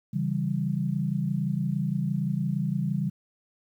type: chord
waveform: sine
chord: C# diminished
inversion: none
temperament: equal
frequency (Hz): 138.59 / 164.81 / 196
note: C#3 / E3 / G3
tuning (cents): 0 / 0 / 0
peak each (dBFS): -29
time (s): 0.13-3.1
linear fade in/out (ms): 10
effects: 10-bit